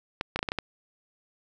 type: clicks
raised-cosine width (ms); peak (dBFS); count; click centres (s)
0.3; -12; 7; 0.211 / 0.36 / 0.391 / 0.429 / 0.488 / 0.519 / 0.587
effects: none